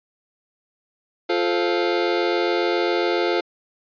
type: chord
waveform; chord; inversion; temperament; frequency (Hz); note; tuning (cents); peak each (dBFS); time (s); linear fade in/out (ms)
sawtooth; F major; none; just; 349.2 / 436.5 / 523.8; F4 / A4 / C5; 0 / -14 / +2; -17 / -20 / -21; 1.29-3.41; 10
effects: resampled to 11025 Hz